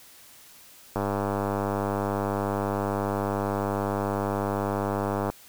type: click train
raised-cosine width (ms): 1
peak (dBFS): -13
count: 435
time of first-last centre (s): 0.96-5.3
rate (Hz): 100
effects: white hiss -51 dBFS RMS until 5.48 s